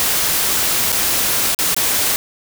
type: noise with dropouts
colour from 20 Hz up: white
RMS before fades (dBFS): -17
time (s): 0-2.16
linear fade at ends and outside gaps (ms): 0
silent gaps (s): 0.92-0.926 / 1.547-1.589 / 1.745-1.765
effects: none